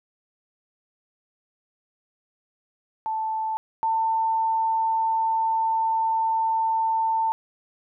sine tone pair in turn, 880 / 894.9 Hz, A5 / A5, 0 / +29 cents, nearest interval unison, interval 29 cents, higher second, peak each -24 / -20 dBFS, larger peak second, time 3.06-3.57 / 3.83-7.32 s, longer second, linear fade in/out 0 ms, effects none

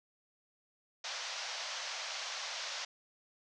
white band-pass noise, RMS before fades -41 dBFS, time 1.04-2.85 s, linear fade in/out 5 ms, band 550 to 6200 Hz, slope 48 dB/octave, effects none

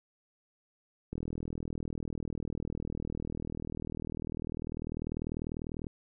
click train, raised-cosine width 3 ms, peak -24 dBFS, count 191, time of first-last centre 1.13-5.868 s, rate 40.1 Hz, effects none

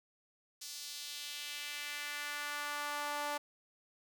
sawtooth tone with high-pass filter sweep, 292.4 Hz, D4, 7 cents flat, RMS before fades -41 dBFS, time 0.61-3.38 s, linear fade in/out 10 ms, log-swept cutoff 5200 to 770 Hz, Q 1.6, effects none

